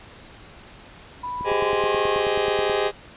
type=tone with pitch glide; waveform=sine; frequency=987.8 to 1077.2 Hz; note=B5 to C#6; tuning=0 to -50 cents; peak=-27 dBFS; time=1.23-2.2 s; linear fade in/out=10 ms; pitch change=+150 cents; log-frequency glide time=1.46-1.96 s
type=click train; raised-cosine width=3 ms; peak=-22 dBFS; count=13; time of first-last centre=1.41-2.698 s; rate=9.32 Hz
type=chord; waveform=sawtooth; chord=Ab major seventh; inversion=third; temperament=just; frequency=389.3 / 415.3 / 519.1 / 623 Hz; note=G4 / Ab4 / C5 / Eb5; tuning=-12 / 0 / -14 / +2 cents; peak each=-22 / -19 / -24 / -23 dBFS; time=1.44-2.92 s; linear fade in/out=50 ms
effects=pink hiss -45 dBFS RMS until 3.16 s + resampled to 8000 Hz